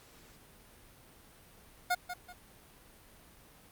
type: tone with echo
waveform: 25% pulse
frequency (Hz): 718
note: F5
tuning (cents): +48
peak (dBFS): -23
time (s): 1.9-1.95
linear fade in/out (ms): 10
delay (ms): 190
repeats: 2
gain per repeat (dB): -10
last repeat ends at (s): 2.33
effects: pink hiss -58 dBFS RMS until 3.71 s + Opus 48 kbps